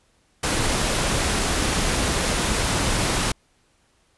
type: noise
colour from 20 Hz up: pink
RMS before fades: -22 dBFS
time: 0.43-3.32 s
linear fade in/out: 5 ms
effects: pink hiss -63 dBFS RMS until 4.17 s + resampled to 24000 Hz